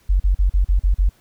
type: tone bursts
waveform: sine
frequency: 46.68 Hz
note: F#1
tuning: 16 cents sharp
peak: -12 dBFS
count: 7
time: 0.09-1.094 s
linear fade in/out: 10 ms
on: 110 ms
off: 39 ms
effects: pink hiss -57 dBFS RMS until 1.2 s